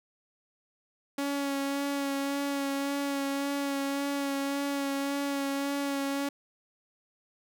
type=tone with vibrato; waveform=sawtooth; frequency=279.3 Hz; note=C#4; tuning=13 cents sharp; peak=-25 dBFS; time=1.18-6.29 s; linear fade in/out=5 ms; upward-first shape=sine; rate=1.8 Hz; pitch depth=18 cents each way; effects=none